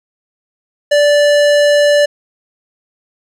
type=tone with hard clipping; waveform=sine; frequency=584 Hz; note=D5; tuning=10 cents flat; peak=-9 dBFS; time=0.91-2.06 s; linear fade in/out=10 ms; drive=18 dB; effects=none